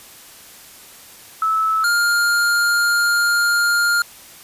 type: tone pair in turn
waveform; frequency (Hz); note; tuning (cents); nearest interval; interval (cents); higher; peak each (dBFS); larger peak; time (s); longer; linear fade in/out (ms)
sine / square; 1305 / 1406.9; E6 / F6; -18 / +12; minor second; 130; second; -15; neither; 1.42-1.84 / 1.84-4.02; second; 2
effects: white hiss -42 dBFS RMS until 4.43 s + resampled to 32000 Hz